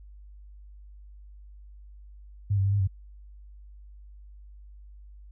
sine tone with pitch steps, 100.8 / 97.1 / 99.1 / 101.4 / 95.2 Hz, G2 / G2 / G2 / G#2 / F#2, +49 / -16 / +19 / -41 / +50 cents, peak -21 dBFS, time 2.5-2.875 s, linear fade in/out 10 ms, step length 75 ms, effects added 50 Hz sine -45 dBFS peak until 5.31 s

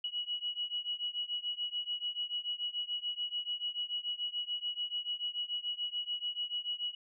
sine beating tone pair, 2919 / 2925.9 Hz, F#7 / F#7, -24 / -20 cents, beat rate 6.9 Hz, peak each -37 / -38 dBFS, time 0.04-6.95 s, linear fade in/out 5 ms, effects none

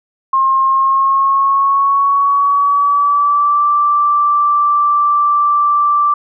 sine tone with pitch glide, 1068 to 1171.4 Hz, C6 to D6, +35 to -5 cents, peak -9 dBFS, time 0.33-6.14 s, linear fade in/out 5 ms, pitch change +160 cents, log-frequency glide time 0.64-3.66 s, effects none

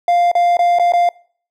triangle tone with dropouts, 698.5 Hz, F5, in tune, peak -8 dBFS, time 0.08-1.09 s, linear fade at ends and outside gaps 2 ms, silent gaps 0.316-0.352 / 0.57-0.591 / 0.787-0.796 / 0.922-0.935 s, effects noise-tail reverb RT60 0.5 s tail -24 dB re dry

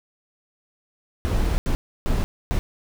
brown noise bursts at uneven times, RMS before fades -21 dBFS, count 4, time 1.25-1.58 / 1.66-1.75 / 2.06-2.24 / 2.51-2.59 s, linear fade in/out 0 ms, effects none

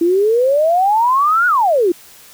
sine exponential two-way sweep, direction up then down, 328.7 to 1476 to 328.7 Hz, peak -10 dBFS, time 0.01-1.92 s, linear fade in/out 5 ms, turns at 1.47 s, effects white hiss -42 dBFS RMS until 2.33 s

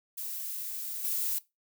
violet noise with level steps, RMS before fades -37 / -31 dBFS, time 0.17-1.39 s, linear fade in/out 10 ms, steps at 1.04 s, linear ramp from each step 5 ms, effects noise-tail reverb RT60 0.2 s tail -19 dB re dry

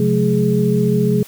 sine tone cluster, 133.2 / 178.8 / 213.4 / 417.8 Hz, C3 / F3 / G#3 / G#4, +31 / +41 / +47 / +10 cents, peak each -18 dBFS, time 0-1.23 s, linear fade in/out 2 ms, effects white hiss -41 dBFS RMS until 1.27 s

